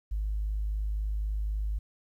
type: tone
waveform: sine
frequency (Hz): 51.91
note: G#1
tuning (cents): 0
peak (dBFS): -27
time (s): 0.11-1.79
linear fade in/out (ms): 10
effects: tanh soft clip ceiling -23 dBFS + 11-bit